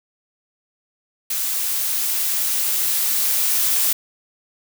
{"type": "noise with level ramp", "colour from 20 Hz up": "blue", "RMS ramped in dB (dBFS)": [-23, -18], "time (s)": [1.3, 3.93], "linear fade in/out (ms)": 5, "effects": []}